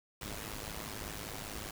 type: noise with amplitude modulation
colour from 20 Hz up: pink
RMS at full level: -39 dBFS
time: 0.21-1.71 s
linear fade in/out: 5 ms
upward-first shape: sine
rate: 105 Hz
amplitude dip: 80%
effects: none